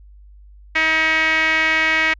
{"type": "tone with band-pass filter", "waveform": "sawtooth", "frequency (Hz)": 318.2, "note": "D#4", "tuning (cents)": 39, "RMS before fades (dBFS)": -17, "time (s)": [0.75, 2.14], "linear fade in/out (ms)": 10, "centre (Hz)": 2100, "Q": 4.9, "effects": ["added 50 Hz sine -41 dBFS peak until 2.19 s", "resampled to 16000 Hz"]}